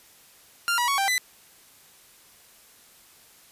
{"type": "tone with pitch steps", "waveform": "sawtooth", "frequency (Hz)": [1394, 967, 1115, 785, 2003], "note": ["F6", "B5", "C#6", "G5", "B6"], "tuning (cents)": [-4, -37, 10, 2, 24], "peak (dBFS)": -18, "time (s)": [0.68, 1.18], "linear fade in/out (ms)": 0, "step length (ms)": 100, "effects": ["white hiss -54 dBFS RMS until 3.51 s", "resampled to 32000 Hz"]}